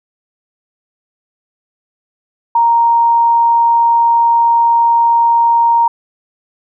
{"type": "tone", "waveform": "sine", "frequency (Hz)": 932.3, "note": "A#5", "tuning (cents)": 0, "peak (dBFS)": -7, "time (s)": [2.55, 5.88], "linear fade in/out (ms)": 5, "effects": []}